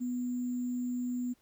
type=tone with sample-and-hold; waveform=sine; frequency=246.9 Hz; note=B3; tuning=in tune; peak=-31 dBFS; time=0-1.34 s; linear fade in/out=20 ms; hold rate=7350 Hz; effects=pink hiss -70 dBFS RMS until 1.41 s